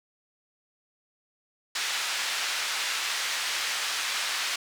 pink band-pass noise, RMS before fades -30 dBFS, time 1.75-4.56 s, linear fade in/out 5 ms, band 1600 to 6400 Hz, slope 12 dB/octave, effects none

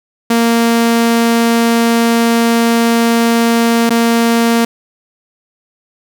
sawtooth tone with dropouts, 231.9 Hz, A#3, 9 cents flat, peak -5 dBFS, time 0.3-4.65 s, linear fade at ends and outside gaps 5 ms, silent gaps 3.895-3.904 s, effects none

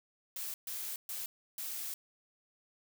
blue noise bursts at uneven times, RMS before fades -40 dBFS, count 4, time 0.36-0.54 / 0.67-0.96 / 1.09-1.26 / 1.58-1.94 s, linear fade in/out 2 ms, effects none

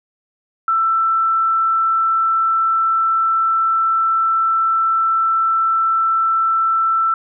sine tone, 1332 Hz, E6, 18 cents sharp, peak -13 dBFS, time 0.68-7.14 s, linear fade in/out 2 ms, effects none

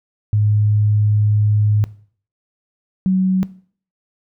sine tone pair in turn, 105.2 / 187.45 Hz, G#2 / F#3, +23 / +23 cents, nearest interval minor seventh, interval 1000 cents, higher second, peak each -12 dBFS, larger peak neither, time 0.33-1.84 / 3.06-3.43 s, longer first, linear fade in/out 0 ms, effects noise-tail reverb RT60 0.5 s tail -19 dB re dry

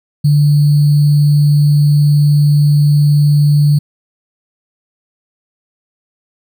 sine tone with sample-and-hold, 146.83 Hz, D3, in tune, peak -6 dBFS, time 0.24-3.79 s, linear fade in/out 10 ms, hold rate 4410 Hz, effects none

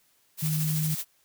blue noise with tremolo, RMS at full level -31 dBFS, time 0.37-1.05 s, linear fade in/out 50 ms, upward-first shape sine, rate 13 Hz, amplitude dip 40%
sine tone, 155.56 Hz, D#3, in tune, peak -25 dBFS, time 0.42-0.95 s, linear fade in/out 10 ms
effects white hiss -66 dBFS RMS until 1.24 s

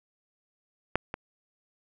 clicks, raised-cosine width 0.5 ms, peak -8 / -18 dBFS, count 2, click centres 0.956 / 1.141 s, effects none

